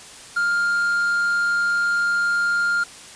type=tone with quantisation; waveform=triangle; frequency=1403 Hz; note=F6; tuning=8 cents sharp; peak=-16 dBFS; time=0.36-2.84 s; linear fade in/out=10 ms; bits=6; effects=white hiss -41 dBFS RMS until 3.15 s + resampled to 22050 Hz